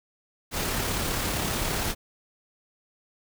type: noise with amplitude modulation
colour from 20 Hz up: pink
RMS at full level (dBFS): -27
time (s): 0.51-1.95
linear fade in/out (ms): 50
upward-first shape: sine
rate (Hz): 35.2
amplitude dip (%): 25
effects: none